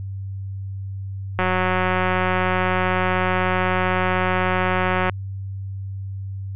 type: click train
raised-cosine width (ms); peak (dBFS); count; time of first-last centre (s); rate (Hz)
0.5; -6; 683; 1.39-5.097; 184
effects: added 97 Hz sine -27 dBFS peak until 6.55 s + resampled to 8000 Hz